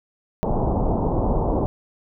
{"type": "low-pass noise", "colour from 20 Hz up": "pink", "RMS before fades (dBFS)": -21, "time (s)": [0.43, 1.66], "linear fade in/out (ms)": 0, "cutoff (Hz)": 950, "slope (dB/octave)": 48, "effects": []}